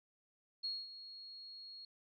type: tone with ADSR envelope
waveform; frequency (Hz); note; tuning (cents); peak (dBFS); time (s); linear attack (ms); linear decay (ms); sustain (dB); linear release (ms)
sine; 4302; C8; +47; -36; 0.63-1.85; 18; 220; -13; 3
effects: none